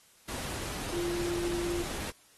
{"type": "tone in noise", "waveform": "sine", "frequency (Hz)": 346.6, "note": "F4", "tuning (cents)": -13, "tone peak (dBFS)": -31, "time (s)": [0.92, 1.83], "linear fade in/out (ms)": 10, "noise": "pink", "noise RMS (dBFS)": -38, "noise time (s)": [0.28, 2.11], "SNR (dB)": 4, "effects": ["white hiss -61 dBFS RMS until 2.37 s", "AAC 32 kbps"]}